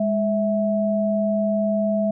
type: tone pair together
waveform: sine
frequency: 206.3 / 654.4 Hz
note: G#3 / E5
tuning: -11 / -13 cents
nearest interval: octave + minor sixth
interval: 1998 cents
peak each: -21 dBFS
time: 0-2.11 s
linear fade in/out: 5 ms
effects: none